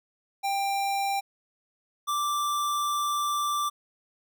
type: tone pair in turn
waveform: square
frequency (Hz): 791 / 1174.3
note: G5 / D6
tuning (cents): +15 / -1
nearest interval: perfect fifth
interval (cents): 684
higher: second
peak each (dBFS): -26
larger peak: neither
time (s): 0.43-1.21 / 2.07-3.7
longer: second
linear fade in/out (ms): 20
effects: none